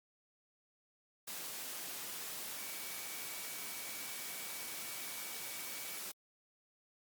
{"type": "tone in noise", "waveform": "sine", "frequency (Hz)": 2274, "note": "C#7", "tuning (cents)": 44, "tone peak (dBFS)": -53, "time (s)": [2.57, 5.99], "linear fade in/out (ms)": 10, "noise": "white", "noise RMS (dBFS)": -44, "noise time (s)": [1.27, 6.12], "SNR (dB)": -12, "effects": ["high-pass 150 Hz 12 dB/octave", "Opus 48 kbps"]}